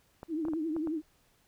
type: clicks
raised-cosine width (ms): 1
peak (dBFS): -28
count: 6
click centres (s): 0.231 / 0.452 / 0.484 / 0.535 / 0.765 / 0.873
type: tone with vibrato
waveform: sine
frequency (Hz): 317.5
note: D#4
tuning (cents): +35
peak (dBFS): -30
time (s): 0.28-1.02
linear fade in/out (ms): 50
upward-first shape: triangle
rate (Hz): 11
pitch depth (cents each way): 120
effects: pink hiss -68 dBFS RMS until 1.47 s